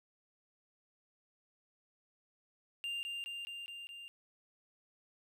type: tone with echo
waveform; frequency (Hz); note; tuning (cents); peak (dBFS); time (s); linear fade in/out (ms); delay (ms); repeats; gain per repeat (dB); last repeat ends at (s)
triangle; 2794; F7; 0; -35; 2.84-3.03; 0; 210; 5; -2; 4.08
effects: none